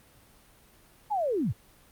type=linear sweep; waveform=sine; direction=down; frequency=880 to 73.4 Hz; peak=-25 dBFS; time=1.1-1.53 s; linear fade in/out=20 ms; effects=pink hiss -58 dBFS RMS until 1.91 s + Opus 32 kbps